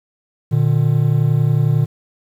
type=tone pair together; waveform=triangle; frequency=118.96 / 150 Hz; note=A#2 / D3; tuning=+36 / +37 cents; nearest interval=major third; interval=401 cents; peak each=-13 dBFS; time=0.51-1.86 s; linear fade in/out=20 ms; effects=8-bit